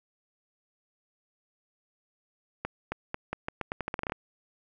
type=accelerating click train; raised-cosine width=0.5 ms; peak=-16 dBFS; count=15; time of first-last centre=2.65-4.121 s; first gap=270 ms; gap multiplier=0.83; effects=none